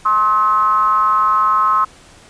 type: ring-modulated tone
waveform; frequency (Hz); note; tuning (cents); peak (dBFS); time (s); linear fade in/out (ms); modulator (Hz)
triangle; 110; A2; 0; -6; 0.05-1.85; 10; 1170
effects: pink hiss -44 dBFS RMS until 2.29 s + resampled to 22050 Hz